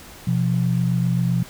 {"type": "tone pair together", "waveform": "sine", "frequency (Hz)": [126.3, 173.96], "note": ["B2", "F3"], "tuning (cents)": [39, -6], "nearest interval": "tritone", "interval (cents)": 555, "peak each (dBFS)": -20, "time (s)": [0.27, 1.43], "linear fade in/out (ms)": 5, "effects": ["pink hiss -42 dBFS RMS until 1.49 s"]}